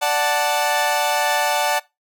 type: chord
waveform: sawtooth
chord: D major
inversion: none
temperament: equal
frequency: 587.3 / 740 / 880 Hz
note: D5 / F#5 / A5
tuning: 0 / 0 / 0 cents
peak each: -19 / -18 / -17 dBFS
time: 0.01-1.8 s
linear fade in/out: 20 ms
effects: noise-tail reverb RT60 0.2 s tail -20 dB re dry